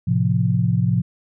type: chord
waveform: sine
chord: F major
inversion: first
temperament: equal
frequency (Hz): 110 / 130.81 / 174.61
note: A2 / C3 / F3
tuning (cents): 0 / 0 / 0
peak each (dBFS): -20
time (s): 0.07-1.02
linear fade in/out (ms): 10
effects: none